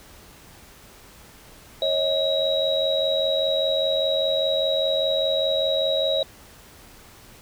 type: tone cluster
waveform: sine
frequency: 547 / 632 / 3845 Hz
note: C#5 / D#5 / B7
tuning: -23 / +27 / -47 cents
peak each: -24 dBFS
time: 1.82-6.23 s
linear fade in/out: 2 ms
effects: pink hiss -48 dBFS RMS until 7.41 s